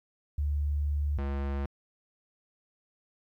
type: tone pair in turn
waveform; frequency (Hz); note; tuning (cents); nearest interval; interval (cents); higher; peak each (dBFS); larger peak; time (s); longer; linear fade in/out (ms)
sine / square; 72.9 / 69.51; D2 / C#2; -12 / +5; minor second; 83; first; -26 / -30; first; 0.38-1.18 / 1.18-1.66; first; 5
effects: low-pass 2000 Hz 12 dB/octave + 11-bit